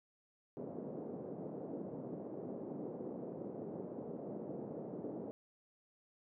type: band-pass noise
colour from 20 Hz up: white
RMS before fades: -45 dBFS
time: 0.57-5.31 s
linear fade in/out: 0 ms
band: 150 to 520 Hz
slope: 24 dB/octave
effects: none